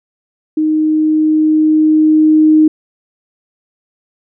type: tone with level ramp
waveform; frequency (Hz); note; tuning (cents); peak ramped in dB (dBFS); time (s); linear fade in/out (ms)
sine; 310.3; D#4; -5; -10 to -4; 0.57-2.68; 5
effects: none